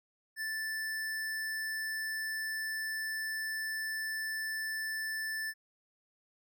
square tone, 1760 Hz, A6, in tune, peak -35 dBFS, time 0.36-5.54 s, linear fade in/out 50 ms, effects none

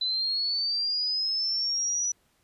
sine linear sweep, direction up, 3997 to 5920 Hz, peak -25 dBFS, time 0.01-2.12 s, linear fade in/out 5 ms, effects pink hiss -68 dBFS RMS until 2.43 s + resampled to 32000 Hz

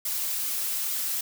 blue noise with flanger, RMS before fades -29 dBFS, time 0.05-1.21 s, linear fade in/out 5 ms, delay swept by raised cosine 1.1 to 5.9 ms, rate 2.3 Hz, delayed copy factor -0.55, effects none

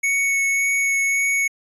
square tone with vibrato, 2217 Hz, C#7, in tune, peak -18 dBFS, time 0.03-1.48 s, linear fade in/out 10 ms, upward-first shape sine, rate 1.8 Hz, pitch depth 9 cents each way, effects resampled to 24000 Hz

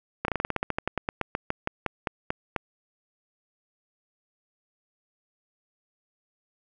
slowing click train, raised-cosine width 0.5 ms, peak -11 dBFS, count 22, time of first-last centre 0.25-2.562 s, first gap 32 ms, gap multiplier 1.11, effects none

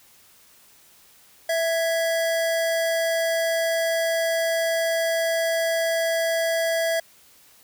square tone pair together, 659.3 / 1663.1 Hz, E5 / G#6, 0 / +2 cents, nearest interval octave + major third, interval 1602 cents, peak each -22 / -31 dBFS, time 1.49-7 s, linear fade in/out 5 ms, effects white hiss -54 dBFS RMS until 7.63 s

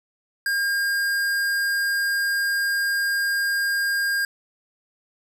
sine tone with hard clipping, 1612 Hz, G6, 48 cents sharp, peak -22 dBFS, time 0.46-4.25 s, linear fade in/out 2 ms, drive 17 dB, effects none

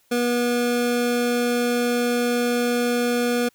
square tone pair together, 241.5 / 483.6 Hz, B3 / B4, -39 / -36 cents, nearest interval octave, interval 1203 cents, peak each -23 dBFS, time 0.11-3.49 s, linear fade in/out 10 ms, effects white hiss -62 dBFS RMS until 3.54 s

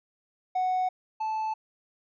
triangle tone pair in turn, 740 / 873.9 Hz, F#5 / A5, 0 / -12 cents, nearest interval minor third, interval 288 cents, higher second, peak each -21 / -25 dBFS, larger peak first, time 0.55-0.89 / 1.2-1.54 s, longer neither, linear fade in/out 10 ms, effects tanh soft clip ceiling -19 dBFS + resampled to 16000 Hz

